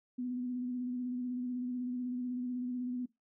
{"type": "tone with vibrato", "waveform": "sine", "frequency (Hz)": 248.5, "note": "B3", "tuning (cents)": 11, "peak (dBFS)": -34, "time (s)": [0.18, 3.06], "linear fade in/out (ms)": 10, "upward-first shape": "square", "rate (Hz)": 16, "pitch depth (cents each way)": 23, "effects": ["noise-tail reverb RT60 0.2 s tail -20 dB re dry"]}